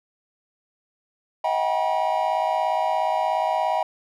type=tone cluster; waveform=triangle; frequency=636 / 737 / 794 / 963 Hz; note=D#5 / F#5 / G5 / B5; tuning=+38 / -7 / +22 / -44 cents; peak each=-24 dBFS; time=1.44-3.83 s; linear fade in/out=5 ms; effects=none